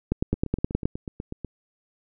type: two click trains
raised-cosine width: 3 ms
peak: -19 / -9 dBFS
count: 10 / 8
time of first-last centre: 0.34-1.447 / 0.12-0.855 s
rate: 8.13 / 9.52 Hz
effects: none